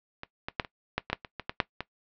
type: clicks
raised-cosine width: 0.3 ms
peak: -21 / -16 / -9 / -23 / -10 / -16 / -9 / -24 / -18 / -15 / -6 / -16 dBFS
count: 12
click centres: 0.234 / 0.485 / 0.598 / 0.648 / 0.98 / 1.1 / 1.13 / 1.248 / 1.397 / 1.495 / 1.602 / 1.806 s
effects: noise-tail reverb RT60 0.1 s tail -18 dB re dry + low-pass 4000 Hz 12 dB/octave